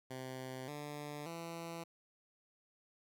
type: tone with pitch steps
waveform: 10% pulse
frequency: 129.8 / 147.39 / 167.36 Hz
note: C3 / D3 / E3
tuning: -13 / +7 / +27 cents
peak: -35 dBFS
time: 0.1-1.84 s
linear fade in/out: 10 ms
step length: 580 ms
effects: none